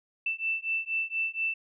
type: beating tone pair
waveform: sine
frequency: 2659 / 2663.2 Hz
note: E7 / E7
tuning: +14 / +17 cents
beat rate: 4.2 Hz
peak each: -31 dBFS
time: 0.26-1.54 s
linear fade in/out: 5 ms
effects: none